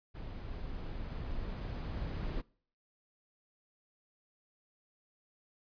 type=noise with level ramp; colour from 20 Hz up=brown; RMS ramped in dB=-43 to -36 dBFS; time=0.14-2.42 s; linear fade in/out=20 ms; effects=noise-tail reverb RT60 0.5 s tail -24 dB re dry + resampled to 11025 Hz